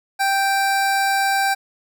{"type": "tone", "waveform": "25% pulse", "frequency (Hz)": 784, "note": "G5", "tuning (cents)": 0, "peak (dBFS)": -13, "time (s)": [0.19, 1.55], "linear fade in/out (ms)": 20, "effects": []}